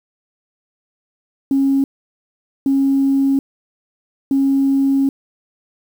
sine tone bursts at uneven times, 273 Hz, C#4, 26 cents flat, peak -11 dBFS, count 3, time 1.51-1.84 / 2.66-3.39 / 4.31-5.09 s, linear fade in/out 2 ms, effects tanh soft clip ceiling -7 dBFS + 7-bit

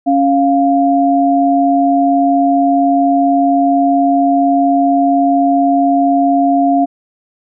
sine tone pair together, 277.2 / 698.5 Hz, C#4 / F5, 0 / 0 cents, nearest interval octave + major third, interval 1600 cents, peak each -11 dBFS, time 0.06-6.86 s, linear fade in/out 20 ms, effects none

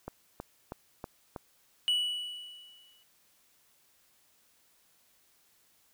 click train, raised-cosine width 1 ms, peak -24 dBFS, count 5, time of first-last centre 0.08-1.362 s, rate 3.12 Hz
triangle tone with exponential decay, 2947 Hz, F#7, 8 cents flat, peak -22 dBFS, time 1.88-3.03 s, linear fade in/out 0 ms, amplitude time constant 250 ms
effects white hiss -67 dBFS RMS until 5.93 s

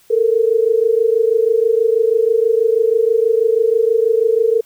sine tone pair together, 440 / 466.2 Hz, A4 / A#4, 0 / 0 cents, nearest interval minor second, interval 100 cents, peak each -14 dBFS, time 0.1-4.61 s, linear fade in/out 10 ms, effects white hiss -52 dBFS RMS until 4.65 s

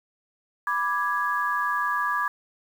sine chord, G# diminished, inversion first, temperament equal, 987.8 / 1174.7 / 1661.2 Hz, B5 / D6 / G#6, 0 / 0 / 0 cents, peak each -29 / -26 / -27 dBFS, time 0.67-2.28 s, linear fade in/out 2 ms, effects 8-bit

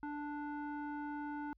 square tone with low-pass filter, 293.7 Hz, D4, in tune, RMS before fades -42 dBFS, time 0.03-1.53 s, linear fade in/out 0 ms, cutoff 1200 Hz, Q 9.2, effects added 50 Hz sine -66 dBFS peak until 1.57 s

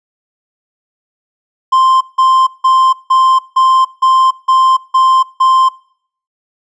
triangle tone bursts, 1046.5 Hz, C6, in tune, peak -4 dBFS, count 9, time 1.72-5.69 s, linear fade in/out 10 ms, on 290 ms, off 170 ms, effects noise-tail reverb RT60 0.6 s tail -23 dB re dry + resampled to 22050 Hz

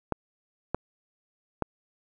clicks, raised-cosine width 1 ms, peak -12 dBFS, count 3, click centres 0.123 / 0.746 / 1.623 s, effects none

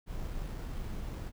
brown noise with sample-and-hold, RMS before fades -38 dBFS, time 0.06-1.32 s, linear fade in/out 50 ms, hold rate 6300 Hz, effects none

